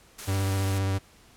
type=noise; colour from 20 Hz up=white; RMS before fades=-39 dBFS; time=0.18-0.79 s; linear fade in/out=10 ms
type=tone with vibrato; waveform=45% pulse; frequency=96.8 Hz; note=G2; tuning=21 cents flat; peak=-24 dBFS; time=0.27-0.99 s; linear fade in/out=20 ms; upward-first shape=square; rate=15 Hz; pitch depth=18 cents each way
effects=pink hiss -56 dBFS RMS until 1.36 s + low-pass 12000 Hz 12 dB/octave